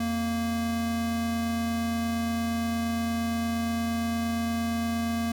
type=tone pair together; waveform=square; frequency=86.5 / 230.9 Hz; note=F2 / A#3; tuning=-16 / -16 cents; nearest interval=octave + perfect fourth; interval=1700 cents; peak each=-37 / -27 dBFS; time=0-5.32 s; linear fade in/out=5 ms; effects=none